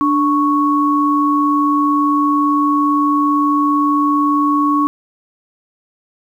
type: tone pair together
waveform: sine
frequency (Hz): 293.7 / 1108.9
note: D4 / C#6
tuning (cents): 0 / 0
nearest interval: octave + major seventh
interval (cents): 2300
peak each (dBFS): -14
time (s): 0.01-4.87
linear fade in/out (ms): 0
effects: 8-bit